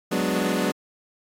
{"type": "chord", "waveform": "25% pulse", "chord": "G# half-diminished seventh", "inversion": "third", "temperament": "equal", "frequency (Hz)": [185, 207.7, 246.9, 293.7], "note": ["F#3", "G#3", "B3", "D4"], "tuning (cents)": [0, 0, 0, 0], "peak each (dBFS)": [-23, -24, -24, -25], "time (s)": [0.11, 0.72], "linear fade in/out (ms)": 10, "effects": ["AAC 48 kbps"]}